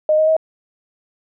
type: tone with pitch steps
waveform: sine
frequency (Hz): 616 / 626 / 636.3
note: D#5 / D#5 / D#5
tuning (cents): -17 / +10 / +39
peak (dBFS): -11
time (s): 0.09-0.366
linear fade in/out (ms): 2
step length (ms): 92
effects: none